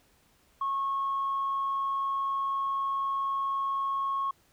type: tone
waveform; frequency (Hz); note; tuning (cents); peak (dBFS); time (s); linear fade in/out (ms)
sine; 1094; C#6; -23; -26; 0.61-4.31; 5
effects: tanh soft clip ceiling -23 dBFS + pink hiss -65 dBFS RMS until 4.52 s